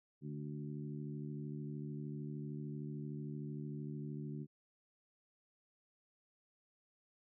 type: harmonic tone with a mistuned harmonic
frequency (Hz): 73.2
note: D2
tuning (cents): -5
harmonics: 2 / 3 / 4 / 5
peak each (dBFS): -43 / -47 / -50 / -53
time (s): 0.21-4.47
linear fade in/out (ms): 50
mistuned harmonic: 5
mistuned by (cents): +18
effects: none